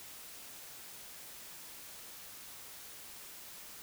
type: silence
effects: white hiss -50 dBFS RMS until 3.82 s